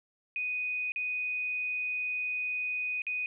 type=tone with dropouts; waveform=sine; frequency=2489 Hz; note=D#7; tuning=in tune; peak=-30 dBFS; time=0.36-3.26 s; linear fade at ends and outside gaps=1 ms; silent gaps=0.92-0.96 / 3.019-3.067 s; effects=none